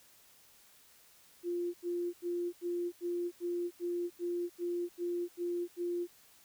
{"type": "tone bursts", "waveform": "sine", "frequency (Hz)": 349.2, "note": "F4", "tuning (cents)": 0, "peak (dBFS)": -32, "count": 12, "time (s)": [1.43, 6.074], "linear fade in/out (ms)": 50, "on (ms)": 310, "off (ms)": 84, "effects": ["white hiss -62 dBFS RMS until 6.44 s"]}